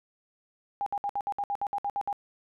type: tone bursts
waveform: sine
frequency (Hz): 810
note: G#5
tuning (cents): -43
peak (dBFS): -27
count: 12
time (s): 0.81-2.128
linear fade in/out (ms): 0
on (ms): 53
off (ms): 62
effects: none